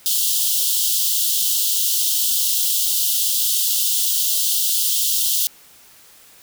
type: high-pass noise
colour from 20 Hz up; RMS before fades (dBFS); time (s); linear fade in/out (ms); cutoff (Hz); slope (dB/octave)
white; -19; 0.06-5.47; 0; 2900; 96
effects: white hiss -48 dBFS RMS until 6.42 s